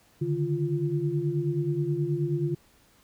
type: tone cluster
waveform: sine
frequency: 142.1 / 151.5 / 347.2 Hz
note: C#3 / D#3 / F4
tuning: +43 / -46 / -10 cents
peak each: -29 dBFS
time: 0.21-2.55 s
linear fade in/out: 10 ms
effects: pink hiss -61 dBFS RMS until 3.03 s